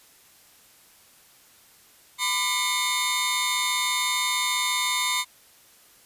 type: tone cluster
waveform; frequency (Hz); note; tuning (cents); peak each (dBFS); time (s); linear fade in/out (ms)
sawtooth; 1006 / 1184 / 2163 / 3647; B5 / D6 / C#7 / A#7; +32 / +14 / -43 / -39; -25 / -31 / -24 / -24; 2.18-5.25; 50
effects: white hiss -55 dBFS RMS until 6.05 s + resampled to 32000 Hz